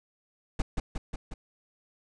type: noise with echo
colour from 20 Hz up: brown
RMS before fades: -25 dBFS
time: 0.59-0.62 s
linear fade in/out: 5 ms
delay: 180 ms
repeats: 4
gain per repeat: -3 dB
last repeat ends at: 1.34 s
effects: resampled to 22050 Hz